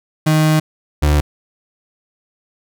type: tone pair in turn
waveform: 35% pulse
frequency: 155.56 / 74.05 Hz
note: D#3 / D2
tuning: 0 / +15 cents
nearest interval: octave + minor second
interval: 1285 cents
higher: first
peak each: -9 dBFS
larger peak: neither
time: 0.26-0.6 / 1.02-1.21 s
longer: first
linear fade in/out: 10 ms
effects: none